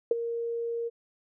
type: tone with ADSR envelope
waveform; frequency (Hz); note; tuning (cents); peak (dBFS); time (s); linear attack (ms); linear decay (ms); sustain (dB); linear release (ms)
sine; 466.2; A#4; 0; -17; 0.11-0.9; 3; 20; -12; 29
effects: none